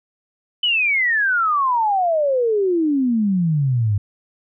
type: exponential sweep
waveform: sine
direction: down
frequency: 3029 to 98 Hz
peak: -15 dBFS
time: 0.63-3.98 s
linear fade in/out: 5 ms
effects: none